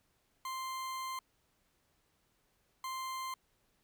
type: tone bursts at uneven times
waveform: 40% pulse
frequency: 1046.5 Hz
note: C6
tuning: in tune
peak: -37 dBFS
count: 2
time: 0.45-1.19 / 2.84-3.34 s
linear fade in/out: 2 ms
effects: pink hiss -75 dBFS RMS until 3.83 s